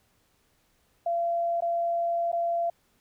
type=tone with dropouts; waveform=sine; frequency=683 Hz; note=F5; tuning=39 cents flat; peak=-24 dBFS; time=1.06-2.7 s; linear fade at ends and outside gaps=5 ms; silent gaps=1.606-1.621 / 2.318-2.328 s; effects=pink hiss -68 dBFS RMS until 3 s